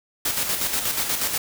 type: noise with tremolo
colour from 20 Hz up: white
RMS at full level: -23 dBFS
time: 0.25-1.38 s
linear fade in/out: 5 ms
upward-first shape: square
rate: 8.3 Hz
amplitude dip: 45%
effects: none